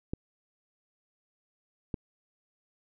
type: clicks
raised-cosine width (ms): 3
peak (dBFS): -19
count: 2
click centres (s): 0.135 / 1.942
effects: none